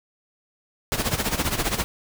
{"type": "noise with tremolo", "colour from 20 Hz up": "pink", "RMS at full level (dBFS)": -22, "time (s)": [0.92, 1.84], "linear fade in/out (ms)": 0, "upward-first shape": "sine", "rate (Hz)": 15, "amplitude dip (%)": 75, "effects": []}